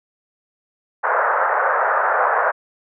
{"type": "band-pass noise", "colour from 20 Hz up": "white", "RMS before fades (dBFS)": -18, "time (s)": [1.03, 2.52], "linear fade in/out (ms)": 20, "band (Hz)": [490, 1600], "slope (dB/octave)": 48, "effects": []}